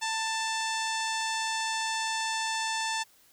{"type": "harmonic tone with a mistuned harmonic", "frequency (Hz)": 885, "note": "A5", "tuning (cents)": 10, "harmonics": [1, 2, 3, 4, 5, 6, 7, 8, 9, 10], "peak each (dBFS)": [-32, -35, -38, -38, -41, -40, -42, -42, -45, -46], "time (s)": [0.01, 3.04], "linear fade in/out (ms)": 20, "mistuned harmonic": 1, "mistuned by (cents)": 16, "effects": ["white hiss -61 dBFS RMS until 3.32 s"]}